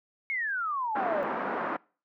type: exponential sweep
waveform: sine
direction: down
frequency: 2217 to 554.4 Hz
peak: -28 dBFS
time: 0.3-1.23 s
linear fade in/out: 0 ms
type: band-pass noise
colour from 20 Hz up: white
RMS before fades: -32 dBFS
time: 0.95-1.77 s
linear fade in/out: 10 ms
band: 200 to 1400 Hz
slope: 24 dB/octave
effects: noise-tail reverb RT60 0.4 s tail -25 dB re dry